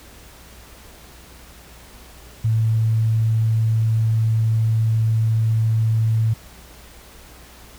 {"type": "tone", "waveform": "sine", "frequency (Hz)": 111.6, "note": "A2", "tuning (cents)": 25, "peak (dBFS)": -15, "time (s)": [2.44, 6.34], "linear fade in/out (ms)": 10, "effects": ["added 60 Hz sine -46 dBFS peak until 7.78 s", "pink hiss -45 dBFS RMS until 7.78 s"]}